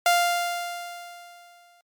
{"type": "tone with exponential decay", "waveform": "sawtooth", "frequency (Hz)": 698, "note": "F5", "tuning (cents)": -1, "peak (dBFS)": -12, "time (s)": [0.06, 1.81], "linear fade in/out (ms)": 2, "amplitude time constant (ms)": 380, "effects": ["MP3 96 kbps"]}